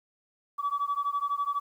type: beating tone pair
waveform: sine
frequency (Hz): 1139 / 1151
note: C#6 / D6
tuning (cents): +47 / -35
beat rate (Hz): 12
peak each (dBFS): -29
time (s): 0.58-1.6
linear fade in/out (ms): 20
effects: tanh soft clip ceiling -21 dBFS + 10-bit